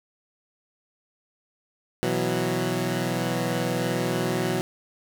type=chord; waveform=15% pulse; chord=B suspended fourth; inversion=none; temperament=equal; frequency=123.47 / 164.81 / 185 Hz; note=B2 / E3 / F#3; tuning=0 / 0 / 0 cents; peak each=-22 dBFS; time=2.03-4.61 s; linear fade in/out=0 ms; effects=none